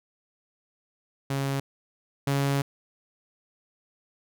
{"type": "tone pair in turn", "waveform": "sawtooth", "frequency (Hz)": [137.4, 139.4], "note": ["C#3", "C#3"], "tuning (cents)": [-15, 10], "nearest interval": "unison", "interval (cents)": 25, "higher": "second", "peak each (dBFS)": [-22, -19], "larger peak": "second", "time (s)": [[1.3, 1.6], [2.27, 2.62]], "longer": "second", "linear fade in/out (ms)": 5, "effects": []}